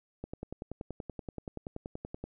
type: click train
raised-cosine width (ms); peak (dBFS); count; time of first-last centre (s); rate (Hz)
2; -25; 22; 0.24-2.24; 10.5
effects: none